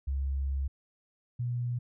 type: tone pair in turn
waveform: sine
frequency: 68.2 / 121.52 Hz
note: C#2 / B2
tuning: -28 / -28 cents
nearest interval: minor seventh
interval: 1000 cents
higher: second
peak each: -28 / -29 dBFS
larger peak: first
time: 0.07-0.68 / 1.39-1.79 s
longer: first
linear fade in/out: 10 ms
effects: none